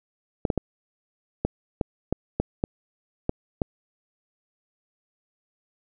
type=clicks; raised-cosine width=2 ms; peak=-9 dBFS; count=10; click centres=0.452 / 0.502 / 0.577 / 1.45 / 1.812 / 2.126 / 2.4 / 2.639 / 3.294 / 3.618 s; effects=none